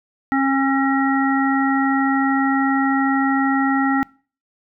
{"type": "harmonic tone", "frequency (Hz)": 271.3, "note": "C#4", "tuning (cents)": -37, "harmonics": [1, 3, 5, 7], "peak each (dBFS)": [-17, -22, -24, -25], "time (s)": [0.32, 4.03], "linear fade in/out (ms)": 0, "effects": ["noise-tail reverb RT60 0.4 s tail -24 dB re dry"]}